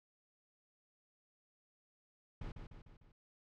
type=noise with echo; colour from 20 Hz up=brown; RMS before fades=-44 dBFS; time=2.41-2.52 s; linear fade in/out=5 ms; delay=150 ms; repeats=4; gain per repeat=-5 dB; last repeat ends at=3.12 s; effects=low-pass 4000 Hz 12 dB/octave